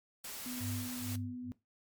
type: noise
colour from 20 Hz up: white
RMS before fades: -44 dBFS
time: 0.24-1.16 s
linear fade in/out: 5 ms
type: tone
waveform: sine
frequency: 248.3 Hz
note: B3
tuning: 9 cents sharp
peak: -40 dBFS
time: 0.46-1.52 s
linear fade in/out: 0 ms
type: tone with tremolo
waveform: sine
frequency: 100.4 Hz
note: G2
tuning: 42 cents sharp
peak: -36 dBFS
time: 0.6-1.52 s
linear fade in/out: 10 ms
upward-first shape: sine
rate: 2.2 Hz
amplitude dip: 100%
effects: noise-tail reverb RT60 0.2 s tail -17 dB re dry + MP3 96 kbps